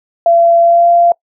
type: tone with pitch glide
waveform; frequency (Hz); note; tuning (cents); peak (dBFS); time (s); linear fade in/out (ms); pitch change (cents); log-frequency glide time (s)
sine; 679 to 689.3; F5 to F5; -49 to -23; -5; 0.26-1.12; 2; +26; 0.6-0.88
effects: noise-tail reverb RT60 0.1 s tail -25 dB re dry